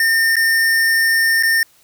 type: tone with dropouts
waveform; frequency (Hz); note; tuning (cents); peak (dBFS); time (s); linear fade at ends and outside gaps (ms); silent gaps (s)
square; 1814; A#6; -48; -13; 0-1.63; 2; 0.357-0.366 / 1.427-1.433
effects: white hiss -53 dBFS RMS until 1.83 s